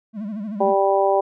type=tone with vibrato; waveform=triangle; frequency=209.9 Hz; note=G#3; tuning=19 cents sharp; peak=-24 dBFS; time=0.13-0.75 s; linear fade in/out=50 ms; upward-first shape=sine; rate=13 Hz; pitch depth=120 cents each way
type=harmonic tone; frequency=196 Hz; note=G3; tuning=in tune; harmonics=2 / 3 / 4 / 5; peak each=-20 / -19 / -20 / -25 dBFS; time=0.6-1.21 s; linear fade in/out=10 ms
effects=none